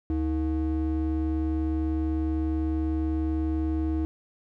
triangle ring-modulated tone, 196.1 Hz, G3, 1 cent sharp, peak -19 dBFS, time 0.1-4.05 s, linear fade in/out 0 ms, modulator 122 Hz, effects none

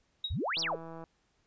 sine tone with exponential decay, 3800 Hz, A#7, 33 cents sharp, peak -28 dBFS, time 0.24-0.37 s, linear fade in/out 5 ms, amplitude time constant 27 ms
sine exponential two-way sweep, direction up then down, 58.27 to 5860 to 390.3 Hz, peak -30 dBFS, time 0.3-0.76 s, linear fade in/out 10 ms, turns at 0.6 s
click train, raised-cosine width 1 ms, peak -32 dBFS, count 78, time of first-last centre 0.57-1.04 s, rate 164 Hz
effects pink hiss -73 dBFS RMS until 1.46 s + resampled to 16000 Hz

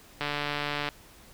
click train, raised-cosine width 0.3 ms, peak -14 dBFS, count 100, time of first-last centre 0.21-0.888 s, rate 146 Hz, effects pink hiss -53 dBFS RMS until 1.33 s

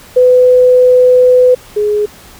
sine tone pair in turn, 502 / 418.2 Hz, B4 / G#4, +28 / +12 cents, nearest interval minor third, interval 316 cents, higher first, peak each -3 / -9 dBFS, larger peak first, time 0.16-1.55 / 1.76-2.06 s, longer first, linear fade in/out 10 ms, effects pink hiss -37 dBFS RMS until 2.39 s

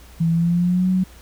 sine tone with pitch glide, 165.3 to 185.54 Hz, E3 to F#3, +5 to +5 cents, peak -15 dBFS, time 0.2-1.04 s, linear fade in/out 10 ms, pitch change +200 cents, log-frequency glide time 0.31-0.89 s, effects added 60 Hz sine -43 dBFS peak until 1.21 s + pink hiss -48 dBFS RMS until 1.21 s

